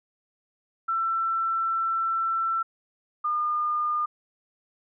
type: tone pair in turn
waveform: sine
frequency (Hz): 1340 / 1212.9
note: E6 / D#6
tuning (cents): +28 / -45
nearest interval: major second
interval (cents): 173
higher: first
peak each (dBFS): -23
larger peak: neither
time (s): 0.88-2.63 / 3.24-4.06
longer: first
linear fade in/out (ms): 10
effects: none